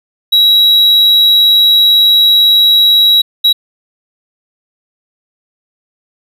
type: tone bursts at uneven times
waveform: triangle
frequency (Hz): 3874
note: B7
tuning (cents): -34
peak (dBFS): -3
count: 2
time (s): 0.32-3.22 / 3.44-3.53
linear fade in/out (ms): 10
effects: none